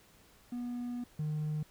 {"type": "tone pair in turn", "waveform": "triangle", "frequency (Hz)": [243.1, 152.44], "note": ["B3", "D#3"], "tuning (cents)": [-27, -35], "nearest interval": "minor sixth", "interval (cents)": 808, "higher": "first", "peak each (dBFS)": [-33, -29], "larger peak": "second", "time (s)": [[0.52, 1.04], [1.19, 1.63]], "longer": "first", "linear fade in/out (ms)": 5, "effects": ["tanh soft clip ceiling -27 dBFS", "pink hiss -62 dBFS RMS until 1.7 s"]}